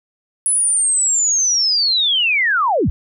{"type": "linear sweep", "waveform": "sine", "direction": "down", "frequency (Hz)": [10240, 31.73], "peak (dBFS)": -13, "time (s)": [0.46, 2.9], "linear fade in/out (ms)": 0, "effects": []}